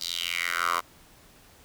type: tone with high-pass filter sweep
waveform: 10% pulse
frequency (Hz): 85.9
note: F2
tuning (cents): -28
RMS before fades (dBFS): -29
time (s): 0-0.81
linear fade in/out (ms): 20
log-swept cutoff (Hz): 4600 to 960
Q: 4
effects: pink hiss -55 dBFS RMS until 1.64 s